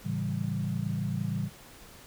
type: chord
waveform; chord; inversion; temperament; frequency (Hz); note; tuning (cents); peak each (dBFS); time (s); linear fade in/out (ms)
sine; A dominant seventh; none; equal; 110 / 138.59 / 164.81 / 196; A2 / C#3 / E3 / G3; 0 / 0 / 0 / 0; -34; 0.03-1.5; 50
effects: pink hiss -51 dBFS RMS until 2.06 s